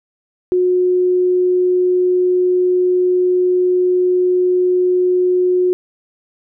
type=tone; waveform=sine; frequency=363 Hz; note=F#4; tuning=33 cents flat; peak=-11 dBFS; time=0.52-5.73 s; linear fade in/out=0 ms; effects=none